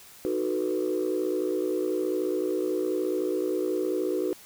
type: chord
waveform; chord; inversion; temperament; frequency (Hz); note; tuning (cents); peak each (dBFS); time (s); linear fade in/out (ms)
sine; B dominant seventh; first; equal; 311.1 / 370 / 440 / 493.9; D#4 / F#4 / A4 / B4; 0 / 0 / 0 / 0; -30 / -27 / -32 / -31; 0.25-4.33; 0
effects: tanh soft clip ceiling -18 dBFS + white hiss -50 dBFS RMS until 4.45 s